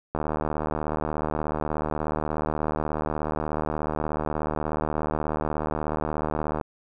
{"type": "click train", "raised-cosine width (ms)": 1, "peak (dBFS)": -13, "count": 496, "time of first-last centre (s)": [0.15, 6.612], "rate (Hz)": 76.6, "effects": []}